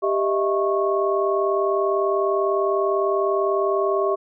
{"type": "tone cluster", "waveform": "sine", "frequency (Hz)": [394.1, 623, 663, 1099], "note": ["G4", "D#5", "E5", "C#6"], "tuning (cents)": [9, 2, 10, -15], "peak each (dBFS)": [-21, -25, -26, -25], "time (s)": [0.02, 4.16], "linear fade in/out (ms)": 20, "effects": []}